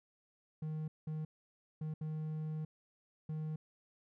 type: tone bursts at uneven times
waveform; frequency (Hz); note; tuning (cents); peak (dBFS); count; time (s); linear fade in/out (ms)
triangle; 155.56; D#3; 0; -35; 5; 0.62-0.88 / 1.07-1.25 / 1.81-1.94 / 2.01-2.65 / 3.29-3.56; 5
effects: none